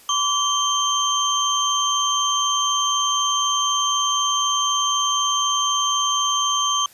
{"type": "tone cluster", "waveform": "sine", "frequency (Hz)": [1029, 1153, 3136, 6310], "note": ["C6", "D6", "G7", "G8"], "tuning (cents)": [-29, -32, 0, 10], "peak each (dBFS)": [-30, -22, -22, -24], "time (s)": [0.09, 6.86], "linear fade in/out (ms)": 2, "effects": ["white hiss -49 dBFS RMS until 6.93 s", "resampled to 32000 Hz"]}